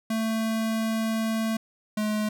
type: tone pair in turn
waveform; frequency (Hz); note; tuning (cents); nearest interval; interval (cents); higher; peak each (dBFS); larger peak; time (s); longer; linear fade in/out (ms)
square; 222.6 / 212.9; A3 / G#3; +20 / +43; minor second; 77; first; -25; neither; 0.1-1.57 / 1.97-2.29; first; 5
effects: none